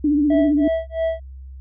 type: tone with vibrato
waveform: sine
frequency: 293.7 Hz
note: D4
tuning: in tune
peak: -14 dBFS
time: 0.04-0.68 s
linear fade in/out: 5 ms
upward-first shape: triangle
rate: 15 Hz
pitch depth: 76 cents each way
type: tone with tremolo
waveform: triangle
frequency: 653 Hz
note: E5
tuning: 17 cents flat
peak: -15 dBFS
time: 0.3-1.2 s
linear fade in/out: 5 ms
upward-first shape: sine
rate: 3 Hz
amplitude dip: 100%
effects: added 66 Hz sine -34 dBFS peak until 1.6 s + resampled to 8000 Hz